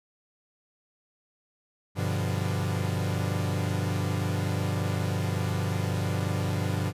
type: chord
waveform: 45% pulse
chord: G dominant seventh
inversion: none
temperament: equal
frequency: 98 / 123.47 / 146.83 / 174.61 Hz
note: G2 / B2 / D3 / F3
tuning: 0 / 0 / 0 / 0 cents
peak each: -29 / -33 / -34 / -33 dBFS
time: 1.95-6.93 s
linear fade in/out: 50 ms
effects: resampled to 32000 Hz